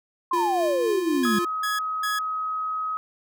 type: exponential sweep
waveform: sine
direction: down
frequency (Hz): 1076 to 199.1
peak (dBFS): -21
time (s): 0.31-1.39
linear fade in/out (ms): 5
type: tone with tremolo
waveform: square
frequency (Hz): 349.2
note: F4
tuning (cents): 0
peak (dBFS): -25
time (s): 0.33-1.45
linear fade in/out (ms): 5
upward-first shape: triangle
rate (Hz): 3.9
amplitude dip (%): 35
type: tone bursts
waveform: sawtooth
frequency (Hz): 1674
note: G#6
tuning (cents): +13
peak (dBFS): -23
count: 3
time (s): 1.23-2.19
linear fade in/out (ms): 5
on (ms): 160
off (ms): 240
type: tone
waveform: sine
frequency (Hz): 1268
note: D#6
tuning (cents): +32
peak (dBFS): -25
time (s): 1.25-2.97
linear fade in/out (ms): 0
effects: none